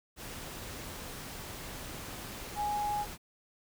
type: tone in noise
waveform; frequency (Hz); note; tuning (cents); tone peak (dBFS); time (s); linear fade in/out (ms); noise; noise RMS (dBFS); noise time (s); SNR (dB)
sine; 830.6; G#5; 0; -30; 2.55-3.06; 50; pink; -43; 0.16-3.18; +10
effects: none